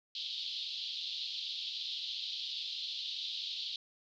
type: band-pass noise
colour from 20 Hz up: white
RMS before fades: -40 dBFS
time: 0.15-3.76 s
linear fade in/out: 2 ms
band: 3200 to 4300 Hz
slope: 48 dB/octave
effects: none